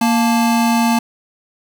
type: tone pair together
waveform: square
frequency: 233.1 / 877.7 Hz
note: A#3 / A5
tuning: 0 / -5 cents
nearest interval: octave + major seventh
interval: 2295 cents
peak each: -14 / -19 dBFS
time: 0.01-0.99 s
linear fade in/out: 5 ms
effects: none